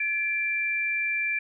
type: tone pair together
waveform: sine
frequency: 1711 / 2356 Hz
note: A6 / D7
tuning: -49 / +5 cents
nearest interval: tritone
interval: 554 cents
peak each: -32 / -25 dBFS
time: 0-1.39 s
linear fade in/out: 5 ms
effects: none